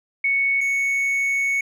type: tone pair in turn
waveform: sine / triangle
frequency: 2217 / 2217 Hz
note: C#7 / C#7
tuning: 0 / 0 cents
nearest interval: unison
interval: 0 cents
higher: neither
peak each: -17 dBFS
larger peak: neither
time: 0.24-0.61 / 0.61-1.61 s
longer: second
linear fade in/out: 5 ms
effects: none